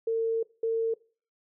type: tone bursts at uneven times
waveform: sine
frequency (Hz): 453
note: A#4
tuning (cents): -50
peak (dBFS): -24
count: 2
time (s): 0.07-0.43 / 0.63-0.94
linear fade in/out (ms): 5
effects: noise-tail reverb RT60 0.4 s tail -22 dB re dry